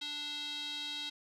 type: tone with band-pass filter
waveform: square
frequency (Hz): 293.7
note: D4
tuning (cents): 0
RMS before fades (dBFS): -40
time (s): 0.01-1.1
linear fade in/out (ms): 10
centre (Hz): 3700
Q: 5.7
effects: none